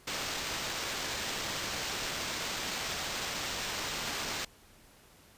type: noise with sample-and-hold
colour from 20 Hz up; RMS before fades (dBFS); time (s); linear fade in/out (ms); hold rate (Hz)
white; -36; 0.07-4.45; 5; 11025
effects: pink hiss -59 dBFS RMS until 5.37 s + resampled to 32000 Hz